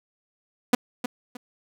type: tone with echo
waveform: sawtooth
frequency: 246.9 Hz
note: B3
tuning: in tune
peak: -10 dBFS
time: 0.73-0.75 s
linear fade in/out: 5 ms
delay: 310 ms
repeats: 2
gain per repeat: -11 dB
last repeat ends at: 1.37 s
effects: none